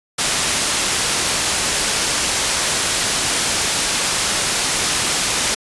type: low-pass noise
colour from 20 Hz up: white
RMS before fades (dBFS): -19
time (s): 0.18-5.55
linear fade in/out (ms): 10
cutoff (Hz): 9200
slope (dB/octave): 12
effects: resampled to 24000 Hz